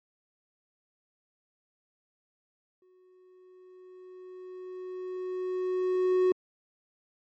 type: tone with exponential growth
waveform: triangle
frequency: 368.3 Hz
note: F#4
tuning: 8 cents flat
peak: -18 dBFS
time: 2.82-6.32 s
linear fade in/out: 2 ms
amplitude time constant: 760 ms
effects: MP3 32 kbps